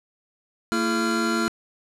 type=tone cluster; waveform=square; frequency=227.7 / 337.1 / 423.6 / 1383 Hz; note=A#3 / E4 / G#4 / F6; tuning=-40 / +39 / +34 / -17 cents; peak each=-26 / -27 / -34 / -27 dBFS; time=0.72-1.48 s; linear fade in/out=0 ms; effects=low-pass 9000 Hz 12 dB/octave